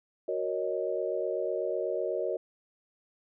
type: chord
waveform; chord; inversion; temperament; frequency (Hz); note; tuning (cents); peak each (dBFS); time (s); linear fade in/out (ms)
sine; D# minor seventh; first; equal; 370 / 466.2 / 554.4 / 622.3; F#4 / A#4 / C#5 / D#5; 0 / 0 / 0 / 0; -34; 0.28-2.37; 5
effects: none